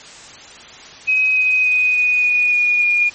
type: tone with pitch steps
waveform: sine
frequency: 2532 / 2515 / 2497 / 2480 / 2463 / 2446 / 2429 Hz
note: D#7 / D#7 / D#7 / D#7 / D#7 / D#7 / D#7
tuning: +30 / +18 / +6 / -6 / -18 / -30 / -42 cents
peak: -12 dBFS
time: 1.07-3.1 s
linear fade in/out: 20 ms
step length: 290 ms
effects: white hiss -38 dBFS RMS until 3.14 s + MP3 32 kbps